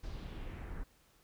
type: noise with low-pass filter sweep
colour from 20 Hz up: brown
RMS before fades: -43 dBFS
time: 0.03-0.84 s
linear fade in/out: 10 ms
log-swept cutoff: 5500 to 1500 Hz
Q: 1.9
effects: pink hiss -68 dBFS RMS until 1.23 s